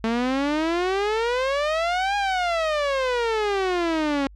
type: exponential two-way sweep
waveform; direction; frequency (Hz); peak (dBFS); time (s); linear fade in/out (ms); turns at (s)
sawtooth; up then down; 221.4 to 821 to 271.1; -17; 0.04-4.27; 0; 2.16
effects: added 50 Hz sine -43 dBFS peak until 4.35 s + low-pass 4000 Hz 12 dB/octave